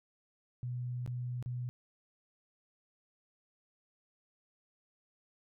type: tone with dropouts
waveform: sine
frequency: 123.47 Hz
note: B2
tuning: in tune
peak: -35 dBFS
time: 0.63-1.69 s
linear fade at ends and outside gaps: 0 ms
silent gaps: 1.062-1.076 / 1.426-1.46 s
effects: none